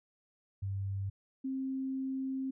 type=tone pair in turn; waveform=sine; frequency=98 / 265.3 Hz; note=G2 / C4; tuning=0 / +24 cents; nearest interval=octave + perfect fourth; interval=1724 cents; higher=second; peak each=-33 / -33 dBFS; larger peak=neither; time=0.62-1.1 / 1.44-2.51 s; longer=second; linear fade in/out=10 ms; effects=none